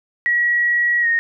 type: tone with pitch glide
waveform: sine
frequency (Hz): 1917 to 1856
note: A#6 to A#6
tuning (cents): +48 to -8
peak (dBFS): -14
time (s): 0.26-1.19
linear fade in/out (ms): 0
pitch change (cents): -56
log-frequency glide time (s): 1.01-1.07
effects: none